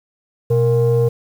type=tone pair together; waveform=sine; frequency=123.47 / 466.2 Hz; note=B2 / A#4; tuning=0 / 0 cents; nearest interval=octave + major seventh; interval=2300 cents; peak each=-13 dBFS; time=0.5-1.09 s; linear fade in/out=10 ms; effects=tanh soft clip ceiling -8 dBFS + 7-bit